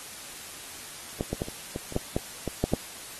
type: clicks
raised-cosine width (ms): 2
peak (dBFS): -14 / -15 / -15 / -25 / -18 / -27 / -12 / -12 / -16 / -10 / -8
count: 11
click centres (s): 1.209 / 1.33 / 1.419 / 1.485 / 1.761 / 1.924 / 1.964 / 2.165 / 2.477 / 2.64 / 2.736
effects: white hiss -42 dBFS RMS until 3.19 s + AAC 32 kbps